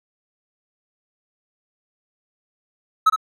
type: tone with echo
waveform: triangle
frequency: 1290 Hz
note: E6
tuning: 38 cents flat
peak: -8 dBFS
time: 3.06-3.1 s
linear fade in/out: 10 ms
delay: 62 ms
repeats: 1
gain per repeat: -7 dB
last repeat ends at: 3.162 s
effects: none